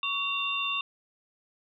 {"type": "tone cluster", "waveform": "sine", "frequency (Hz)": [1129, 2756, 3602], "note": ["C#6", "F7", "A7"], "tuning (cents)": [31, -24, 40], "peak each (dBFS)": [-33, -30, -33], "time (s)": [0.03, 0.81], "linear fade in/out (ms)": 2, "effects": []}